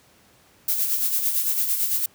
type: noise with tremolo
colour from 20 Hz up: violet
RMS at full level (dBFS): -21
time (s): 0.68-2.06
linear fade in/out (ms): 5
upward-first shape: sine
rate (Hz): 8.9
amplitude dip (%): 50
effects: pink hiss -56 dBFS RMS until 2.14 s + high-pass 80 Hz 12 dB/octave